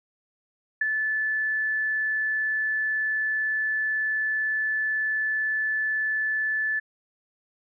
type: tone with ADSR envelope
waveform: sine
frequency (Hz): 1741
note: A6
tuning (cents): -19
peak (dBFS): -18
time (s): 0.81-6.8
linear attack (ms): 6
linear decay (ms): 15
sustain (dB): -5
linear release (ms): 14
effects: none